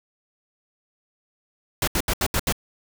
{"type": "noise bursts", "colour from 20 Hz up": "pink", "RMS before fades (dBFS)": -22, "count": 6, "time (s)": [1.82, 2.525], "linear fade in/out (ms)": 2, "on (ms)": 55, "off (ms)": 75, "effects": []}